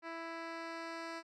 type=tone with low-pass filter sweep; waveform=10% pulse; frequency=330.6 Hz; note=E4; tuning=5 cents sharp; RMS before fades=-44 dBFS; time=0.02-1.23 s; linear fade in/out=50 ms; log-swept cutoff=3000 to 5500 Hz; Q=0.9; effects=none